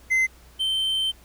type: tone pair in turn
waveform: triangle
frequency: 2062 / 3106 Hz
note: C7 / G7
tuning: -26 / -17 cents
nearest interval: perfect fifth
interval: 709 cents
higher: second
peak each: -16 / -20 dBFS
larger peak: first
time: 0.1-0.27 / 0.59-1.12 s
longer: second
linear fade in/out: 20 ms
effects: added 60 Hz sine -50 dBFS peak until 1.24 s + pink hiss -54 dBFS RMS until 1.24 s